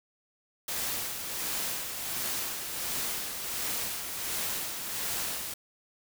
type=noise with tremolo; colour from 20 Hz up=white; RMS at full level=-32 dBFS; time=0.68-5.54 s; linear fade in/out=5 ms; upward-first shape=sine; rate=1.4 Hz; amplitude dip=45%; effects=none